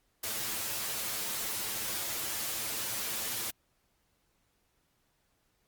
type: noise with comb filter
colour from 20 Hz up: white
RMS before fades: -35 dBFS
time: 0.23-3.51 s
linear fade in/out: 10 ms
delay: 9 ms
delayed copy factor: +0.85
effects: pink hiss -74 dBFS RMS until 5.67 s + Opus 48 kbps